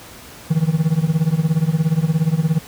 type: tone with tremolo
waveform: triangle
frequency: 160 Hz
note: D#3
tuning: 49 cents sharp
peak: -8 dBFS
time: 0.5-2.59 s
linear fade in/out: 10 ms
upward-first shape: triangle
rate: 17 Hz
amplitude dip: 100%
effects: pink hiss -39 dBFS RMS until 2.67 s + high-pass 60 Hz 12 dB/octave